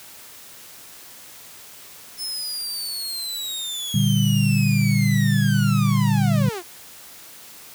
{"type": "linear sweep", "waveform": "sawtooth", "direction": "down", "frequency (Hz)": [5270, 324], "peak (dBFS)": -24, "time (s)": [2.17, 6.63], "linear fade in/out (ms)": 50}
{"type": "chord", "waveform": "sine", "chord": "G minor", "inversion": "first", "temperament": "equal", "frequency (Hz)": [116.54, 146.83, 196], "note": ["Bb2", "D3", "G3"], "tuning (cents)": [0, 0, 0], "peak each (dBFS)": -20, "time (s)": [3.94, 6.49], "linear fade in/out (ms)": 5}
{"effects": ["white hiss -43 dBFS RMS until 7.74 s", "high-pass 60 Hz 12 dB/octave"]}